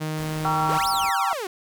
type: tone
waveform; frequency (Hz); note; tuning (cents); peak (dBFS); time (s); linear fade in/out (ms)
sawtooth; 155.56; D#3; 0; -22; 0-0.79; 20
type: noise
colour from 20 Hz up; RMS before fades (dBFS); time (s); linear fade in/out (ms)
pink; -40; 0.17-1.1; 10
type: chord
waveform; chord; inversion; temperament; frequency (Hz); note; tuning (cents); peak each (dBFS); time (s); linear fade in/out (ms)
sine; G diminished seventh; none; just; 784 / 940.8 / 1128.9 / 1354.7; G5 / Bb5 / Db6 / Fb6; 0 / +16 / +31 / +47; -25 / -27 / -28 / -26; 0.45-1.33; 0
type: exponential two-way sweep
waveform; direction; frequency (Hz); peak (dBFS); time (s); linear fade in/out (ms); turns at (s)
sawtooth; up then down; 349.2 to 5588 to 349.2; -24; 0.69-1.47; 2; 0.88
effects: none